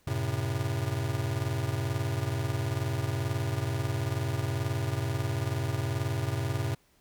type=chord; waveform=square; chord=F# diminished; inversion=none; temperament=just; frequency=92.5 / 111 / 133.2 Hz; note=F#2 / A2 / C3; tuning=0 / +16 / +31 cents; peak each=-35 / -33 / -33 dBFS; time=0.07-6.75 s; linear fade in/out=5 ms; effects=pink hiss -66 dBFS RMS until 7 s